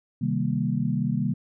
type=chord; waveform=sine; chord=C minor seventh; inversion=none; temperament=equal; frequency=130.81 / 155.56 / 196 / 233.1 Hz; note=C3 / Eb3 / G3 / Bb3; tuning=0 / 0 / 0 / 0 cents; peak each=-28 dBFS; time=0.21-1.34 s; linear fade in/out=10 ms; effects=none